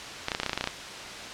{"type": "clicks", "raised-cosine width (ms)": 0.2, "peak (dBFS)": -9, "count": 12, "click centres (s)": [0.284, 0.318, 0.349, 0.4, 0.433, 0.463, 0.495, 0.532, 0.576, 0.61, 0.641, 0.674], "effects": ["white hiss -38 dBFS RMS until 1.33 s", "low-pass 5000 Hz 12 dB/octave"]}